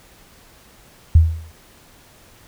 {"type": "tone with exponential decay", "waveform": "sine", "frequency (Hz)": 81, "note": "E2", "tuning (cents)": -30, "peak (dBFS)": -4, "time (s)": [1.15, 1.52], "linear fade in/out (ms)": 5, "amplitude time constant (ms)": 80, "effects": ["pink hiss -49 dBFS RMS until 2.47 s"]}